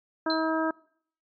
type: harmonic tone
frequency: 320 Hz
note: D#4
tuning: 49 cents sharp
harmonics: 1 / 2 / 3 / 4 / 5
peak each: -27 / -30 / -32 / -33 / -34 dBFS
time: 0.26-0.71 s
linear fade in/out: 5 ms
type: tone with exponential decay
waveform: sine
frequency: 4100 Hz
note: C8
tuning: 36 cents flat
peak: -25 dBFS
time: 0.3-0.5 s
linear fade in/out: 1 ms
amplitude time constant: 42 ms
effects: noise-tail reverb RT60 0.6 s tail -23 dB re dry + MP3 64 kbps